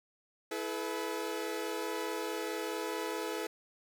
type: chord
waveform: sawtooth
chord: E suspended fourth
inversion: none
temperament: equal with one note detuned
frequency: 329.6 / 429.2 / 493.9 Hz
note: E4 / A4 / B4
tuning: 0 / -43 / 0 cents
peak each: -36 / -34 / -36 dBFS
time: 0.51-3.47 s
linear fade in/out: 5 ms
effects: none